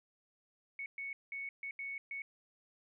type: tone bursts at uneven times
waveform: sine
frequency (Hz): 2217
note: C#7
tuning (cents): 0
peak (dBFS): -39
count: 6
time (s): 0.79-0.86 / 0.98-1.13 / 1.32-1.49 / 1.63-1.71 / 1.79-1.98 / 2.11-2.22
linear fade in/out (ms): 2
effects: none